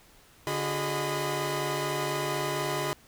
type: tone cluster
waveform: sawtooth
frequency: 144.9 / 360.8 / 410.4 / 619 / 1004 Hz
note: D3 / F#4 / G#4 / D#5 / B5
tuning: -23 / -44 / -21 / -9 / +28 cents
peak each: -31 dBFS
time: 0.47-2.93 s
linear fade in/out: 0 ms
effects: pink hiss -57 dBFS RMS until 3.07 s